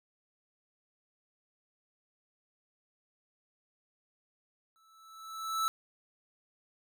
square tone with exponential growth, 1314 Hz, E6, 6 cents flat, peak -27 dBFS, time 4.76-5.68 s, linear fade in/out 0 ms, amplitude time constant 200 ms, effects none

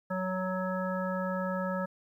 harmonic tone, 185.8 Hz, F#3, 7 cents sharp, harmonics 1 / 3 / 5 / 7 / 9, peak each -33 / -34 / -40 / -38 / -41 dBFS, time 0.1-1.86 s, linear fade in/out 10 ms, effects 11-bit

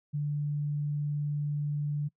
sine tone, 146.83 Hz, D3, in tune, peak -28 dBFS, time 0.13-2.09 s, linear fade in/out 20 ms, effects noise-tail reverb RT60 0.1 s tail -24 dB re dry

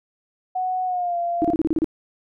sine tone with pitch glide, 740 to 690.4 Hz, F#5 to F5, 0 to -20 cents, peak -21 dBFS, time 0.55-1.54 s, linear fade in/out 10 ms, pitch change -120 cents, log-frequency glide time 0.85-1.17 s
sine tone bursts, 319.2 Hz, D#4, 44 cents sharp, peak -16 dBFS, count 8, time 1.42-1.844 s, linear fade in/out 0 ms, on 25 ms, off 32 ms
effects none

